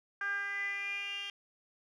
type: tone with band-pass filter sweep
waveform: 10% pulse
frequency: 400 Hz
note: G4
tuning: 35 cents sharp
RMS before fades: -37 dBFS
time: 0.21-1.3 s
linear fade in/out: 2 ms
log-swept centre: 1500 to 3100 Hz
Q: 7.7
effects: none